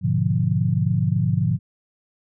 sine chord, G# diminished seventh, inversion none, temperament equal, 103.83 / 123.47 / 146.83 / 174.61 Hz, G#2 / B2 / D3 / F3, 0 / 0 / 0 / 0 cents, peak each -23 dBFS, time 0.01-1.59 s, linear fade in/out 50 ms, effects none

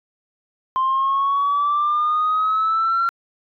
sine exponential sweep, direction up, 1044 to 1373 Hz, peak -15 dBFS, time 0.76-3.09 s, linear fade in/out 0 ms, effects tanh soft clip ceiling -13 dBFS

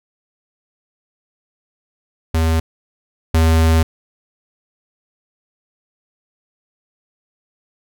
square tone pair in turn, 81 / 81 Hz, E2 / E2, -30 / -30 cents, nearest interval unison, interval 0 cents, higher neither, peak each -14 / -11 dBFS, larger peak second, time 2.34-2.6 / 3.34-3.83 s, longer second, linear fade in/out 5 ms, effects none

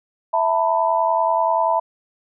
sine chord, E suspended fourth, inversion none, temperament equal with one note detuned, 659.3 / 897.5 / 987.8 Hz, E5 / A5 / B5, 0 / +34 / 0 cents, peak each -20 dBFS, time 0.33-1.8 s, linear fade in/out 10 ms, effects none

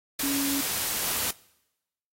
sine tone in noise, 278.6 Hz, C#4, 9 cents sharp, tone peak -27 dBFS, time 0.23-0.61 s, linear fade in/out 5 ms, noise white, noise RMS -28 dBFS, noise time 0.19-1.31 s, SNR -2 dB, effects noise-tail reverb RT60 0.9 s tail -23 dB re dry + AAC 48 kbps

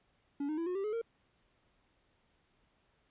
triangle tone with pitch steps, 283.6 / 307.5 / 333.4 / 361.5 / 391.9 / 424.9 / 460.7 Hz, C#4 / D#4 / E4 / F#4 / G4 / G#4 / A#4, +40 / -20 / +20 / -40 / 0 / +40 / -20 cents, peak -31 dBFS, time 0.4-1.016 s, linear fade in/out 5 ms, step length 88 ms, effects pink hiss -73 dBFS RMS until 3.1 s + resampled to 8000 Hz

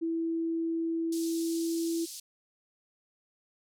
sine tone with pitch glide, 329.6 to 331.9 Hz, E4 to E4, 0 to +12 cents, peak -28 dBFS, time 0.01-2.06 s, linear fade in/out 20 ms, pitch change +12 cents, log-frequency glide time 1.25-1.95 s
pink band-pass noise, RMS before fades -43 dBFS, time 1.12-2.2 s, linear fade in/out 5 ms, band 4400 to 12000 Hz, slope 24 dB/octave
effects none

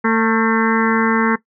harmonic tone with a mistuned harmonic, 224.9 Hz, A3, 38 cents sharp, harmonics 1 / 2 / 4 / 5 / 6 / 7 / 8 / 9, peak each -16 / -19 / -22 / -23 / -24 / -24 / -25 / -26 dBFS, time 0.04-1.36 s, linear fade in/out 10 ms, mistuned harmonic 5, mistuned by -38 cents, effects noise-tail reverb RT60 0.1 s tail -17 dB re dry

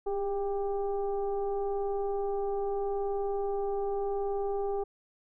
sine tone with frequency modulation, 401.4 Hz, G4, 41 cents sharp, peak -28 dBFS, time 0.06-4.84 s, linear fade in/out 10 ms, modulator 391 Hz, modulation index 0.82, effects none

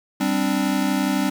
square chord, G suspended fourth, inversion none, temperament equal, 196 / 261.6 / 293.7 Hz, G3 / C4 / D4, 0 / 0 / 0 cents, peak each -24 dBFS, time 0.2-1.3 s, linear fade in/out 10 ms, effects 7-bit

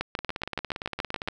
two click trains, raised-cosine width 0.3 ms, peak -11 / -16 dBFS, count 10 / 20, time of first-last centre 0.01-1.285 / 0.19-1.276 s, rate 7.06 / 17.5 Hz, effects none

